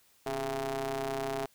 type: ring-modulated tone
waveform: sawtooth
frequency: 131.6 Hz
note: C3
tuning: 10 cents sharp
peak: -25 dBFS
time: 0.26-1.46 s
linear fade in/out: 5 ms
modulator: 542 Hz
effects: white hiss -65 dBFS RMS until 1.54 s